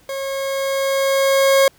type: tone with level ramp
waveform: 40% pulse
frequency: 544 Hz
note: C#5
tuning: 33 cents flat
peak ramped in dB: -23 to -9 dBFS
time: 0.09-1.68 s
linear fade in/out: 2 ms
effects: pink hiss -53 dBFS RMS until 1.78 s